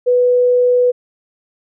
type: tone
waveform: sine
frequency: 493.9 Hz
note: B4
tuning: in tune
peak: -9 dBFS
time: 0.06-0.92 s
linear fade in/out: 20 ms
effects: none